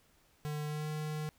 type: tone with pitch glide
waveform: square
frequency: 150 to 152.97 Hz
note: D3 to D#3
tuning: +37 to -29 cents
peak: -36 dBFS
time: 0.45-1.29 s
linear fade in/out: 0 ms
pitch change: +34 cents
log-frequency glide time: 0.66-0.88 s
effects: pink hiss -68 dBFS RMS until 1.38 s